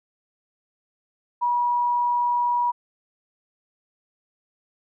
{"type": "tone", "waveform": "sine", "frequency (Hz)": 966, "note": "B5", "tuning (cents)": -39, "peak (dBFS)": -19, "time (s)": [1.41, 2.72], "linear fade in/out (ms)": 20, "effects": []}